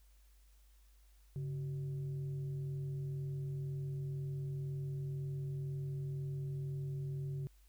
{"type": "tone with frequency modulation", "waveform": "sine", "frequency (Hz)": 140, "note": "C#3", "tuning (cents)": 18, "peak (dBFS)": -37, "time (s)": [1.36, 7.47], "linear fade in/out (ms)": 0, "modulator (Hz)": 238, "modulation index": 0.34, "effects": ["added 50 Hz sine -61 dBFS peak until 7.68 s", "white hiss -73 dBFS RMS until 7.68 s"]}